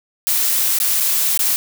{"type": "noise with dropouts", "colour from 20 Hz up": "blue", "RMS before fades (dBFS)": -17, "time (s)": [0.27, 1.56], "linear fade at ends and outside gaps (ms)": 0, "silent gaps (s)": [[0.787, 0.801], [1.002, 1.006], [1.375, 1.392]], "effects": []}